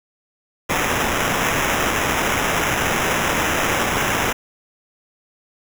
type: noise with sample-and-hold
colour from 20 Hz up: blue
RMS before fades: -20 dBFS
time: 0.69-4.33 s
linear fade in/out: 10 ms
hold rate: 4410 Hz
effects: none